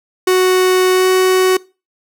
45% pulse tone with pitch glide, 370 to 372.6 Hz, F#4 to F#4, 0 to +12 cents, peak -9 dBFS, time 0.27-1.57 s, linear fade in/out 5 ms, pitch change +12 cents, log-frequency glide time 0.92-1.08 s, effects noise-tail reverb RT60 0.3 s tail -22 dB re dry

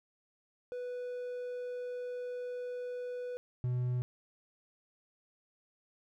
triangle tone pair in turn, 493.9 / 124.26 Hz, B4 / B2, 0 / +11 cents, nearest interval 2 octaves, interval 2389 cents, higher first, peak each -35 / -28 dBFS, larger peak second, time 0.72-3.37 / 3.64-4.02 s, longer first, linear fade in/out 0 ms, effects none

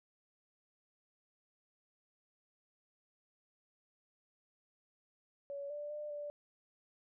sine tone with pitch steps, 564 / 588 / 597 / 586 Hz, C#5 / D5 / D5 / D5, +30 / +2 / +28 / -4 cents, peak -40 dBFS, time 5.5-6.3 s, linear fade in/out 0 ms, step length 200 ms, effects none

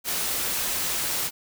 white noise, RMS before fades -27 dBFS, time 0.04-1.31 s, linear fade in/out 50 ms, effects none

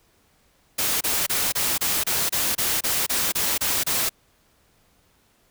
white noise bursts, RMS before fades -23 dBFS, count 13, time 0.78-4.094 s, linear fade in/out 10 ms, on 230 ms, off 27 ms, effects pink hiss -62 dBFS RMS until 5.5 s

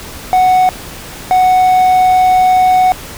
triangle tone bursts at uneven times, 740 Hz, F#5, in tune, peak -4 dBFS, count 2, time 0.33-0.69 / 1.31-2.92 s, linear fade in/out 0 ms, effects pink hiss -29 dBFS RMS until 3.17 s

